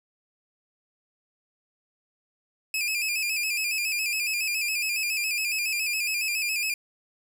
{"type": "tone with vibrato", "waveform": "sawtooth", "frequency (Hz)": 2489, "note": "D#7", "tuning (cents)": 0, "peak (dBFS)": -22, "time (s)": [2.74, 6.74], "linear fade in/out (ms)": 2, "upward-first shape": "square", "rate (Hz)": 7.2, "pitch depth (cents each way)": 62, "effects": []}